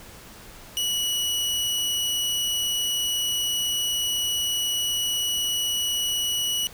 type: tone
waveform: sawtooth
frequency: 2933 Hz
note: F#7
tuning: 16 cents flat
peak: -20 dBFS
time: 0.77-6.67 s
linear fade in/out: 0 ms
effects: pink hiss -45 dBFS RMS until 6.73 s